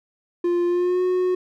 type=tone with pitch glide; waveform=triangle; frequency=349.2 to 365.3 Hz; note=F4 to F#4; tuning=0 to -22 cents; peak=-16 dBFS; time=0.44-1.35 s; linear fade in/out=5 ms; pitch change=+78 cents; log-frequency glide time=0.67-1.02 s; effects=none